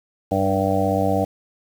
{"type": "harmonic tone with a mistuned harmonic", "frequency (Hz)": 96.8, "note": "G2", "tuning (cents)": -21, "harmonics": [1, 2, 3, 5, 6, 7, 8], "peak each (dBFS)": [-25, -25, -25, -25, -25, -25, -25], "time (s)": [0.31, 1.25], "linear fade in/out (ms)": 10, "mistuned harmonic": 3, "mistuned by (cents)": 16, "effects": ["7-bit"]}